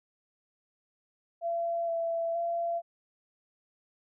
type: tone with pitch steps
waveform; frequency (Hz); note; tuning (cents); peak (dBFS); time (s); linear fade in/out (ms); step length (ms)
sine; 678 / 668 / 681; E5 / E5 / F5; +49 / +23 / -44; -28; 1.41-2.82; 50; 470
effects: none